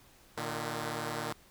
5% pulse tone pair together, 116.54 / 152.09 Hz, A#2 / D#3, 0 / -39 cents, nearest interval perfect fourth, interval 461 cents, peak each -26 dBFS, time 0.37-1.33 s, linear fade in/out 5 ms, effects pink hiss -60 dBFS RMS until 1.5 s

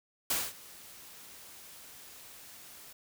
white noise with ADSR envelope, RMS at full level -29 dBFS, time 0.3-2.93 s, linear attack 4 ms, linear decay 220 ms, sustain -22 dB, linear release 7 ms, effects none

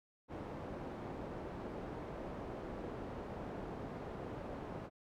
white low-pass noise, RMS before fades -45 dBFS, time 0.28-4.9 s, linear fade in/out 50 ms, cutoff 570 Hz, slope 12 dB/octave, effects none

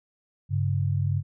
sine tone pair together, 98.8 / 139.83 Hz, G2 / C#3, +14 / +15 cents, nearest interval tritone, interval 601 cents, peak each -24 / -26 dBFS, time 0.49-1.23 s, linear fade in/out 50 ms, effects none

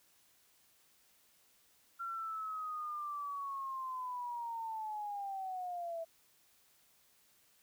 sine linear sweep, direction down, 1373 to 653 Hz, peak -38 dBFS, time 1.99-6.05 s, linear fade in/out 20 ms, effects white hiss -69 dBFS RMS until 7.62 s

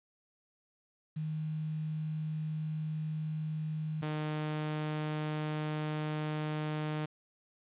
sine / sawtooth tone pair in turn, 155.56 / 152.98 Hz, D#3 / D#3, 0 / -29 cents, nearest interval unison, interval 29 cents, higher first, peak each -33 / -29 dBFS, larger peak second, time 1.16-4.02 / 4.02-7.06 s, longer second, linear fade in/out 10 ms, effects resampled to 8000 Hz + 10-bit

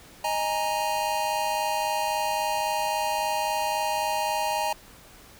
square chord, D# suspended fourth, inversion none, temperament just, 622.3 / 829.7 / 933.4 Hz, D#5 / G#5 / A#5, 0 / -2 / +2 cents, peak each -32 / -29 / -29 dBFS, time 0.24-4.73 s, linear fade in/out 5 ms, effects pink hiss -50 dBFS RMS until 5.39 s

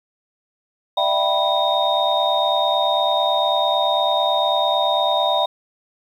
sine tone cluster, 601 / 670 / 774 / 981 / 3704 Hz, D5 / E5 / G5 / B5 / A#7, +40 / +28 / -22 / -12 / -12 cents, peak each -22 dBFS, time 0.97-5.46 s, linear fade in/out 5 ms, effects tanh soft clip ceiling -5 dBFS + 8-bit

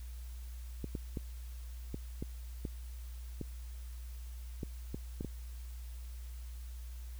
clicks, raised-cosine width 3 ms, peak -25 dBFS, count 11, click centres 0.843 / 0.952 / 1.172 / 1.944 / 2.225 / 2.652 / 3.413 / 4.632 / 4.945 / 5.209 / 5.247 s, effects added 60 Hz sine -42 dBFS peak until 7.19 s + white hiss -60 dBFS RMS until 7.19 s

